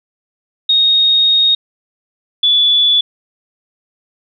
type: tone pair in turn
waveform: sine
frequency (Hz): 3729 / 3446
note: A#7 / A7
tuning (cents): 0 / -37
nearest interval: minor second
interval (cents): 137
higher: first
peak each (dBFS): -8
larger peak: neither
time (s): 0.69-1.55 / 2.43-3.01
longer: first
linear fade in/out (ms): 5
effects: none